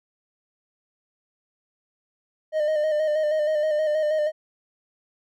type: tone with vibrato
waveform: triangle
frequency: 612 Hz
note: D#5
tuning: 29 cents flat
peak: -18 dBFS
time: 2.52-4.32 s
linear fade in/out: 50 ms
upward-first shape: square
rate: 6.3 Hz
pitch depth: 34 cents each way
effects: none